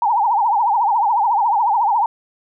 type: tone with vibrato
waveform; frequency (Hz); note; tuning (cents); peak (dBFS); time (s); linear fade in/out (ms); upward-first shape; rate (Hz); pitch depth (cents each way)
sine; 880; A5; 0; -13; 0.02-2.06; 2; triangle; 14; 210
effects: none